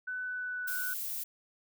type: tone with pitch glide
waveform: sine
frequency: 1500 to 1483.6 Hz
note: F#6 to F#6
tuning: +23 to +4 cents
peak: -34 dBFS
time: 0.07-0.94 s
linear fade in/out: 10 ms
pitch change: -19 cents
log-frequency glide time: 0.23-0.73 s
type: noise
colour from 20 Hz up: violet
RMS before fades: -37 dBFS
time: 0.67-1.24 s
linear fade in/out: 10 ms
effects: none